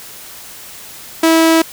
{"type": "tone", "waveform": "sawtooth", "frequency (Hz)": 325.5, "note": "E4", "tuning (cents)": -22, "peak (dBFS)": -4, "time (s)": [1.23, 1.62], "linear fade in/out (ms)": 5, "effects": ["white hiss -34 dBFS RMS until 1.72 s"]}